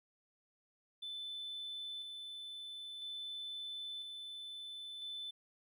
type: tone with tremolo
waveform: triangle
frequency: 3516 Hz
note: A7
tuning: 2 cents flat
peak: -39 dBFS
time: 1.02-5.31 s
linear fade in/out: 10 ms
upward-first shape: square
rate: 0.5 Hz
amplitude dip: 35%
effects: tanh soft clip ceiling -38 dBFS